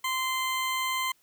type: tone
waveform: 20% pulse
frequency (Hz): 1039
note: C6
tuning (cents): -12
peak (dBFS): -22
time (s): 0.04-1.12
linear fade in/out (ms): 5
effects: white hiss -66 dBFS RMS until 1.22 s